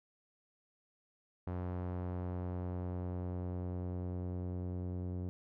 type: tone with low-pass filter sweep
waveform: sawtooth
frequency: 90 Hz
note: F#2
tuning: 47 cents flat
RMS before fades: -39 dBFS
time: 1.47-5.29 s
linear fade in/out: 0 ms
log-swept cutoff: 1100 to 410 Hz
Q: 0.81
effects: none